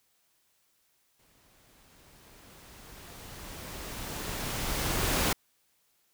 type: noise with exponential growth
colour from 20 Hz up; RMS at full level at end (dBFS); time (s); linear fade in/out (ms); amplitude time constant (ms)
pink; -26; 1.19-5.33; 5; 900
effects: white hiss -71 dBFS RMS until 6.13 s